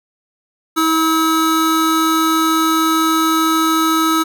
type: tone pair together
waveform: square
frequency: 322.2 / 1288.8 Hz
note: E4 / E6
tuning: -39 / -39 cents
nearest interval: 2 octaves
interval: 2400 cents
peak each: -16 dBFS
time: 0.76-4.24 s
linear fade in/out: 20 ms
effects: none